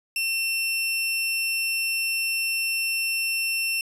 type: tone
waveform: sawtooth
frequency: 2700 Hz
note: E7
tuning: 41 cents sharp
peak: -20 dBFS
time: 0.16-3.81 s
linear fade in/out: 2 ms
effects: resampled to 32000 Hz